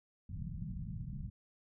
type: low-pass noise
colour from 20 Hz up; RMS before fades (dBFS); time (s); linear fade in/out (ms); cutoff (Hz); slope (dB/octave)
white; -42; 0.29-1.3; 5; 190; 48
effects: none